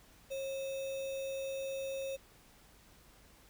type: tone with sample-and-hold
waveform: sine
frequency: 541 Hz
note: C#5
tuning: 42 cents flat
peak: -36 dBFS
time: 0.3-2.17 s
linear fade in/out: 20 ms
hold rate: 3150 Hz
effects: added 50 Hz sine -67 dBFS peak until 3.49 s + pink hiss -62 dBFS RMS until 3.49 s